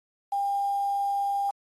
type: tone with quantisation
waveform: sine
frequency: 800 Hz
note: G5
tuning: 35 cents sharp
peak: -24 dBFS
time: 0.32-1.51 s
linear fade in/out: 5 ms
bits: 8
effects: AAC 32 kbps